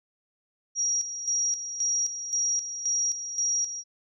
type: tone with tremolo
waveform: sine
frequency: 5690 Hz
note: F8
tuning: 31 cents sharp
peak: -23 dBFS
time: 0.75-3.84 s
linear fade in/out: 50 ms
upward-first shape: square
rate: 1.9 Hz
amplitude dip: 65%
effects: none